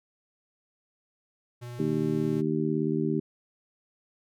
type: tone with vibrato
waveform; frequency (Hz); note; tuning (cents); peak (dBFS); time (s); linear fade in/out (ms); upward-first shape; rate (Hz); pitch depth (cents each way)
square; 121.3; B2; -31; -38; 1.61-2.42; 20; sine; 18; 11
type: harmonic tone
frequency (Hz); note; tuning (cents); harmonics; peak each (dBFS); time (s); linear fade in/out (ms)
77.78; D#2; 0; 2 / 3 / 4 / 5; -30 / -30 / -30 / -30; 1.79-3.2; 5
effects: none